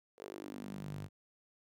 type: tone with high-pass filter sweep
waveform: sawtooth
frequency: 49.83 Hz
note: G1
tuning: 29 cents sharp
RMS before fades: -45 dBFS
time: 0.17-1.09 s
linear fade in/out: 50 ms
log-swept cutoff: 470 to 110 Hz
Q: 3.8
effects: none